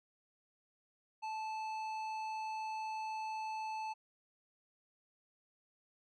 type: tone with tanh clipping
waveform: sine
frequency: 874 Hz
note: A5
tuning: 12 cents flat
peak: -40 dBFS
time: 1.22-3.94 s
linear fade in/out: 20 ms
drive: 12 dB
effects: none